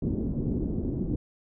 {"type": "low-pass noise", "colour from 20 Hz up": "white", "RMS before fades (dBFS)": -29, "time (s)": [0.02, 1.16], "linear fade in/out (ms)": 5, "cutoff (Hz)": 310, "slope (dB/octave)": 24, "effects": []}